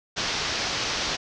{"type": "low-pass noise", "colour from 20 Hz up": "white", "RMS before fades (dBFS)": -28, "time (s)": [0.16, 1.17], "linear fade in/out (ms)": 20, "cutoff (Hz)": 6000, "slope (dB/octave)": 48, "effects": []}